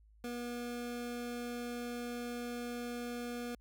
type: tone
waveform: 25% pulse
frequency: 240.8 Hz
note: B3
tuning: 44 cents flat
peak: -35 dBFS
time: 0.24-3.55 s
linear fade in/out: 2 ms
effects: added 53 Hz sine -60 dBFS peak until 3.6 s